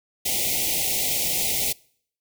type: band-stop noise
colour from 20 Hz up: white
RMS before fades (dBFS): -24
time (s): 0.25-1.73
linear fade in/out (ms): 10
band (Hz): 850 to 2000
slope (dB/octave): 96
effects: noise-tail reverb RT60 0.6 s tail -25 dB re dry